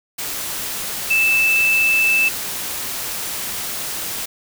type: tone in noise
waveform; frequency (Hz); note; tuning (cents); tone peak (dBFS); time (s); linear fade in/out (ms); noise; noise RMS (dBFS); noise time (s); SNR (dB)
sine; 2637; E7; 0; -13; 1.1-2.29; 10; white; -26; 0.18-4.26; +10
effects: none